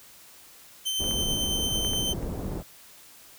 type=tone with tremolo; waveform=sawtooth; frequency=3092 Hz; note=G7; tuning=24 cents flat; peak=-22 dBFS; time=0.85-2.14 s; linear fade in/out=20 ms; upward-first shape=triangle; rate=9.1 Hz; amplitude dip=30%
type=low-pass noise; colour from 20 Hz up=pink; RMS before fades=-32 dBFS; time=0.99-2.63 s; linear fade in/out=20 ms; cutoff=500 Hz; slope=12 dB/octave
type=clicks; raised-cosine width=0.5 ms; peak=-28 / -24 / -23 / -25 / -30 dBFS; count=5; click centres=1.042 / 1.111 / 1.848 / 1.934 / 2.227 s
effects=white hiss -51 dBFS RMS until 3.38 s